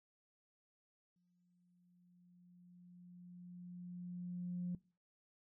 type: tone with exponential growth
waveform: sine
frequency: 177.6 Hz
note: F3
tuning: 29 cents sharp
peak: -36 dBFS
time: 1.16-4.75 s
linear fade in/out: 2 ms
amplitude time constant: 780 ms
effects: noise-tail reverb RT60 0.4 s tail -23 dB re dry + tanh soft clip ceiling -33 dBFS